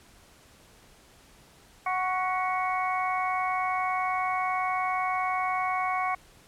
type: harmonic tone with a mistuned harmonic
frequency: 370 Hz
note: F#4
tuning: in tune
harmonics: 2 / 3 / 4 / 5 / 6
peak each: -29 / -29 / -41 / -41 / -33 dBFS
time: 1.86-6.15 s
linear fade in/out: 5 ms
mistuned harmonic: 5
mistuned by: +54 cents
effects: pink hiss -56 dBFS RMS until 6.47 s + low-pass 12000 Hz 12 dB/octave